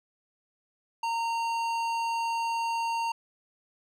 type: tone with tanh clipping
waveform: sine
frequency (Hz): 921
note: A#5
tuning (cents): -21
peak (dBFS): -29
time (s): 1.03-3.12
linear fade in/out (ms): 5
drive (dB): 15
effects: none